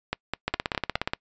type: two click trains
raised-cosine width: 0.3 ms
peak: -10 / -9 dBFS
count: 5 / 12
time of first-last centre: 0.13-0.955 / 0.48-1.135 s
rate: 4.85 / 16.8 Hz
effects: noise-tail reverb RT60 0.1 s tail -26 dB re dry + resampled to 16000 Hz